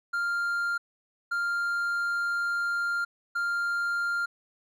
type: tone bursts at uneven times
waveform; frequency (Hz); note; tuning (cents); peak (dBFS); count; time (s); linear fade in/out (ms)
triangle; 1396.9; F6; 0; -24; 3; 0.13-0.78 / 1.31-3.05 / 3.35-4.26; 10
effects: none

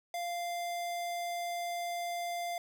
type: tone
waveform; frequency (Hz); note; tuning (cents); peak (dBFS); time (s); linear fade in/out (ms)
square; 695; F5; -9; -35; 0.14-2.58; 2
effects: none

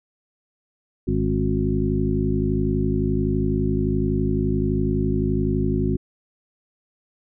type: harmonic tone with a mistuned harmonic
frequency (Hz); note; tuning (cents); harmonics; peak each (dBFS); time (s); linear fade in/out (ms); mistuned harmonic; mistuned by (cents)
51.8; G#1; -4; 1 / 2 / 3 / 4 / 5 / 7; -26 / -26 / -26 / -26 / -26 / -26; 1.07-5.97; 10; 5; +63
effects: none

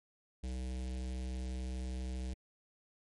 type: tone with notch filter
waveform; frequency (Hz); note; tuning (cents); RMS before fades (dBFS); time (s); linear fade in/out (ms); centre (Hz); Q
square; 63.4; B1; +46; -39; 0.43-2.34; 10; 1200; 0.63
effects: MP3 48 kbps

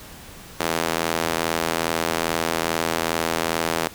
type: tone with high-pass filter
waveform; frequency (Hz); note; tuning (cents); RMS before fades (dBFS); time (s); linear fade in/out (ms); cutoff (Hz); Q
sawtooth; 82.41; E2; 0; -24; 0.6-3.88; 0; 410; 0.65
effects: pink hiss -42 dBFS RMS until 3.94 s

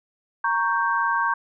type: chord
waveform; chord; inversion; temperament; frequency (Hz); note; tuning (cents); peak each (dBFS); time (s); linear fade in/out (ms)
sine; G diminished; first; equal; 932.3 / 1108.7 / 1568; Bb5 / Db6 / G6; 0 / 0 / 0; -24; 0.44-1.34; 5
effects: none

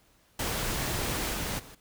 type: noise with level steps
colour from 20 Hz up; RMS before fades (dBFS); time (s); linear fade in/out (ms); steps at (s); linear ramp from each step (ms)
pink; -31 / -33 / -49; 0.39-1.75; 5; 1.32 / 1.58; 20
effects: pink hiss -64 dBFS RMS until 1.8 s

